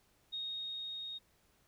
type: tone with level ramp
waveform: sine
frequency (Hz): 3729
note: A#7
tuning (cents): 0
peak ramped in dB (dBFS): -37 to -41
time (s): 0.32-1.19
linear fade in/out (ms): 20
effects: pink hiss -71 dBFS RMS until 1.67 s